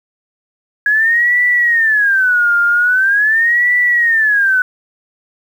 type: tone with vibrato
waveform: sine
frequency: 1661.2 Hz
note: G#6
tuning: in tune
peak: -9 dBFS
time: 0.86-4.62 s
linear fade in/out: 2 ms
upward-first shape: sine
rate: 0.43 Hz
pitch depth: 290 cents each way
effects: 7-bit